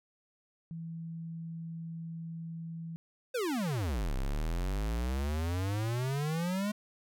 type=tone; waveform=sine; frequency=164.81 Hz; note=E3; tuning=in tune; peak=-38 dBFS; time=0.71-2.96 s; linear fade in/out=0 ms
type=exponential two-way sweep; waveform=square; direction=down then up; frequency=533 to 31.61 to 213 Hz; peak=-31 dBFS; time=3.34-6.72 s; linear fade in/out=10 ms; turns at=4.15 s
effects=none